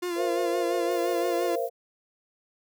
45% pulse tone with vibrato, 349.8 Hz, F4, 3 cents sharp, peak -28 dBFS, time 0.02-1.56 s, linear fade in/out 10 ms, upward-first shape sine, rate 5.8 Hz, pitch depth 42 cents each way
sine chord, Bb suspended second, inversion none, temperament equal with one note detuned, 466.2 / 523.3 / 681.7 Hz, Bb4 / C5 / F5, 0 / 0 / -42 cents, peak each -30 dBFS, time 0.15-1.7 s, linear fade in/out 50 ms
violet noise, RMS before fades -48 dBFS, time 0.91-1.69 s, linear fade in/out 2 ms
effects none

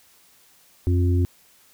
harmonic tone, 88.9 Hz, F2, 31 cents sharp, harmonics 1 / 3 / 4, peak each -17 / -27 / -29 dBFS, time 0.87-1.25 s, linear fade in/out 0 ms, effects white hiss -56 dBFS RMS until 1.73 s

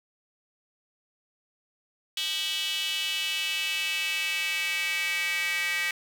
square tone with high-pass filter sweep, 174.61 Hz, F3, in tune, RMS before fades -29 dBFS, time 2.17-5.91 s, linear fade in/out 2 ms, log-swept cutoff 3200 to 2100 Hz, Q 4.6, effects none

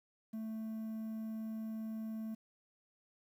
triangle tone with quantisation, 220.6 Hz, A3, 5 cents sharp, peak -37 dBFS, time 0.33-2.35 s, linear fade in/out 10 ms, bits 11, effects none

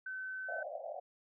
sine tone, 1525 Hz, G6, 48 cents flat, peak -39 dBFS, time 0.06-0.63 s, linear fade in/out 5 ms
white band-pass noise, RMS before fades -43 dBFS, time 0.48-1 s, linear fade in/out 10 ms, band 550 to 720 Hz, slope 96 dB/octave
effects none

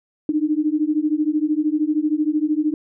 sine beating tone pair, 298.3 / 311.3 Hz, D4 / D#4, +27 / +1 cents, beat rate 13 Hz, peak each -20 dBFS, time 0.29-2.74 s, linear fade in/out 2 ms, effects none

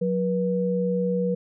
sine tone pair together, 182 / 484.1 Hz, F#3 / B4, -28 / -35 cents, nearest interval octave + perfect fourth, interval 1693 cents, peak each -24 dBFS, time 0.01-1.35 s, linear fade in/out 10 ms, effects none

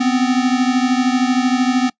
square beating tone pair, 249.4 / 262.4 Hz, B3 / C4, +17 / +5 cents, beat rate 13 Hz, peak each -16 / -19 dBFS, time 0-1.9 s, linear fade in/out 10 ms, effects noise-tail reverb RT60 0.1 s tail -23 dB re dry + resampled to 16000 Hz

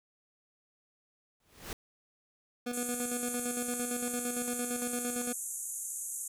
pink noise with exponential growth, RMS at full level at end -37 dBFS, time 1.4-1.73 s, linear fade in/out 2 ms, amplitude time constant 70 ms
25% pulse tone with tremolo, 243.7 Hz, B3, 23 cents flat, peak -29 dBFS, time 2.66-5.33 s, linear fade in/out 10 ms, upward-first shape square, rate 8.8 Hz, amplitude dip 50%
pink band-pass noise, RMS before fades -39 dBFS, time 2.73-6.28 s, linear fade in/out 5 ms, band 6500 to 12000 Hz, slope 96 dB/octave
effects none

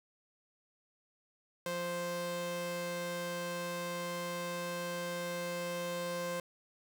sawtooth tone pair together, 174.5 / 523.3 Hz, F3 / C5, -1 / 0 cents, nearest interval octave + perfect fifth, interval 1901 cents, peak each -38 / -33 dBFS, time 1.66-6.4 s, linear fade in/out 2 ms, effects none

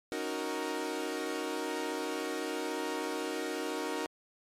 sawtooth chord, D# minor seventh, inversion third, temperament equal, 277.2 / 311.1 / 370 / 466.2 Hz, C#4 / D#4 / F#4 / A#4, 0 / 0 / 0 / 0 cents, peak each -38 / -34 / -35 / -34 dBFS, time 0.12-4.06 s, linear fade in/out 0 ms, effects low-pass 12000 Hz 12 dB/octave + MP3 64 kbps

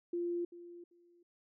sine tone with echo, 346.8 Hz, F4, 12 cents flat, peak -33 dBFS, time 0.13-0.45 s, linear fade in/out 5 ms, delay 390 ms, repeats 2, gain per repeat -15 dB, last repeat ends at 1.23 s, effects none

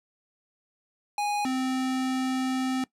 square tone pair in turn, 826 / 259.7 Hz, G#5 / C4, -10 / -13 cents, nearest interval octave + minor sixth, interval 2003 cents, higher first, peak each -26 dBFS, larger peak neither, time 1.18-1.45 / 1.45-2.84 s, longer second, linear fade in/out 2 ms, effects noise-tail reverb RT60 0.1 s tail -20 dB re dry + low-pass 10000 Hz 12 dB/octave

